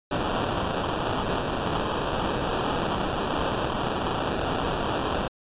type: noise with sample-and-hold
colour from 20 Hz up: violet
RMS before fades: -27 dBFS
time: 0.11-5.28 s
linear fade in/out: 5 ms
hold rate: 2100 Hz
effects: resampled to 8000 Hz